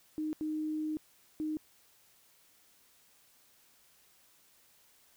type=tone bursts at uneven times; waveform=sine; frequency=308.9 Hz; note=D#4; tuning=12 cents flat; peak=-32 dBFS; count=3; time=0.18-0.33 / 0.41-0.97 / 1.4-1.57 s; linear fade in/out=0 ms; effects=white hiss -65 dBFS RMS until 5.16 s